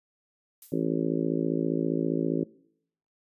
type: noise with exponential decay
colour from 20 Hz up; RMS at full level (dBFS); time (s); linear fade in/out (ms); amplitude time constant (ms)
violet; -41; 0.62-0.87; 1; 53
type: harmonic tone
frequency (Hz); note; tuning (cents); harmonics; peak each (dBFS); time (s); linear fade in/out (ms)
55; A1; 0; 3 / 4 / 5 / 6 / 7 / 8 / 9 / 10; -32 / -38 / -29 / -31 / -32 / -35 / -41 / -40; 0.72-2.44; 5
effects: noise-tail reverb RT60 0.7 s tail -22 dB re dry + resampled to 32000 Hz